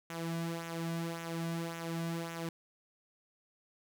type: tone with flanger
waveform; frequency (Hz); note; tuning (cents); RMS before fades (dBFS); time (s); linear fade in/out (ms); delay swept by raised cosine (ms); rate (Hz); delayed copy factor
sawtooth; 166.6; E3; +19; -38; 0.1-2.49; 2; 0.21 to 2.31; 1.8; -0.6
effects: none